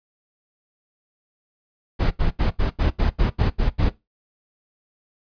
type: noise bursts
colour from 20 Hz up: brown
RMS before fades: -18 dBFS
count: 10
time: 1.99-3.901 s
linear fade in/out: 20 ms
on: 120 ms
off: 79 ms
effects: noise-tail reverb RT60 0.2 s tail -19 dB re dry + resampled to 11025 Hz